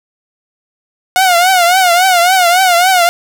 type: tone with vibrato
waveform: sawtooth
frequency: 723 Hz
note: F#5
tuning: 40 cents flat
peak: -3 dBFS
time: 1.16-3.09 s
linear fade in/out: 0 ms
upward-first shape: triangle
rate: 3.6 Hz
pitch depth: 120 cents each way
effects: none